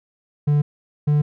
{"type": "tone pair in turn", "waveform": "triangle", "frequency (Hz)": [146.83, 147.94], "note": ["D3", "D3"], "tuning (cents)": [0, 13], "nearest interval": "unison", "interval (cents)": 13, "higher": "second", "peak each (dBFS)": -12, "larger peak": "neither", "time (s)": [[0.47, 0.62], [1.07, 1.22]], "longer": "neither", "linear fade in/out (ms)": 10, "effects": []}